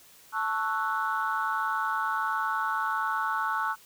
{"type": "chord", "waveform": "sine", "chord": "F# minor seventh", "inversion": "first", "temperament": "equal", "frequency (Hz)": [880, 1108.7, 1318.5, 1480], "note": ["A5", "C#6", "E6", "F#6"], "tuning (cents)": [0, 0, 0, 0], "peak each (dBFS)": -31, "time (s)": [0.32, 3.76], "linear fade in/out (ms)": 50, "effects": ["tanh soft clip ceiling -18 dBFS", "white hiss -55 dBFS RMS until 3.85 s"]}